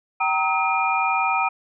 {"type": "tone cluster", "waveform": "sine", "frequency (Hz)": [771, 933, 1277, 2414], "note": ["G5", "A#5", "D#6", "D7"], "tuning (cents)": [-29, 1, 45, 47], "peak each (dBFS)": -24, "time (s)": [0.2, 1.49], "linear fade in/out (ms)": 10, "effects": []}